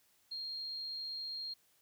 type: tone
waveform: sine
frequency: 4225 Hz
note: C8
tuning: 16 cents sharp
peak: -39 dBFS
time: 0.31-1.54 s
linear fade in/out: 10 ms
effects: white hiss -71 dBFS RMS until 1.81 s